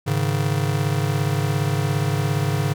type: chord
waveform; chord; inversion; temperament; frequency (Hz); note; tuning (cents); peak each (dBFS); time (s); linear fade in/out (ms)
square; Ab suspended fourth; none; just; 103.83 / 138.43 / 155.74; Ab2 / Db3 / Eb3; 0 / -2 / +2; -25 / -23 / -26; 0.06-2.74; 20
effects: none